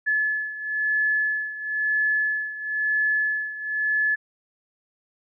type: beating tone pair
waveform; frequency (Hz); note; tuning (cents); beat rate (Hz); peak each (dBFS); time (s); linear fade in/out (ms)
sine; 1719 / 1720; A6 / A6; -41 / -40; 1; -23 / -27; 0.06-4.16; 20
effects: none